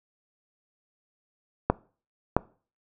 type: clicks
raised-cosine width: 1 ms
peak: -5 dBFS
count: 2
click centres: 1.7 / 2.366 s
effects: noise-tail reverb RT60 0.4 s tail -22 dB re dry